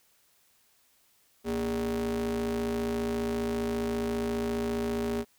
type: ring-modulated tone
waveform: square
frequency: 87.1 Hz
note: F2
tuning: 4 cents flat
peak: -26 dBFS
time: 1.44-5.25 s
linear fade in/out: 50 ms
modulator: 321 Hz
effects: white hiss -66 dBFS RMS until 5.38 s